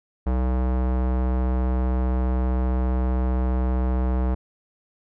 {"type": "tone with low-pass filter", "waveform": "square", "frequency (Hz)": 63.2, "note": "B1", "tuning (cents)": 41, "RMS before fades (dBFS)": -22, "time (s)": [0.26, 4.35], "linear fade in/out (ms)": 10, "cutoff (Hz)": 1000, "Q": 0.91, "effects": []}